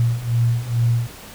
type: beating tone pair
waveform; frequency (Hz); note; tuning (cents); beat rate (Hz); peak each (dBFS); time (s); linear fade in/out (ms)
sine; 116.54 / 118.84; A#2 / A#2; 0 / +34; 2.3; -21 / -18; 0-1.07; 0
effects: pink hiss -39 dBFS RMS until 1.34 s